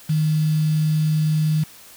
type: tone with quantisation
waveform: sine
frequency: 155 Hz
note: D#3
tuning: 6 cents flat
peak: -16 dBFS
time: 0.09-1.64 s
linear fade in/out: 10 ms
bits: 6
effects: white hiss -45 dBFS RMS until 1.96 s